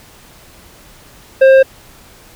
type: tone with tanh clipping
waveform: triangle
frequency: 532 Hz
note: C5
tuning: 29 cents sharp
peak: -5 dBFS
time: 1.41-1.63 s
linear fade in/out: 10 ms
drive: 13 dB
effects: pink hiss -42 dBFS RMS until 2.35 s